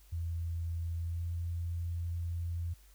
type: tone with pitch glide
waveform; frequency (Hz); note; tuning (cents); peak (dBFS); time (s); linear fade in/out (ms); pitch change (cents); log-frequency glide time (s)
sine; 83.8 to 85.26; E2 to F2; +29 to -41; -33; 0.12-2.74; 10; +30; 0.97-1.28
effects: added 50 Hz sine -57 dBFS peak until 2.94 s + white hiss -65 dBFS RMS until 2.94 s